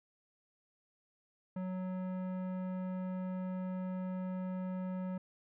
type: tone with tanh clipping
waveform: sine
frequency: 185 Hz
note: F#3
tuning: in tune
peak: -38 dBFS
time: 1.56-5.18 s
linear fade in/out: 5 ms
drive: 15 dB
effects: none